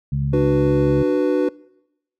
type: harmonic tone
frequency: 69.3 Hz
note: C#2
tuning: in tune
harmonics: 1 / 2 / 3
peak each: -27 / -19 / -29 dBFS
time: 0.12-1.03 s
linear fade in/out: 5 ms
type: chord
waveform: triangle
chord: B minor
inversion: first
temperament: just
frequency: 296.3 / 370.4 / 493.9 Hz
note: D4 / F#4 / B4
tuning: +15 / +2 / 0 cents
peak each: -18 dBFS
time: 0.33-1.49 s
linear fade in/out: 5 ms
effects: noise-tail reverb RT60 0.9 s tail -23 dB re dry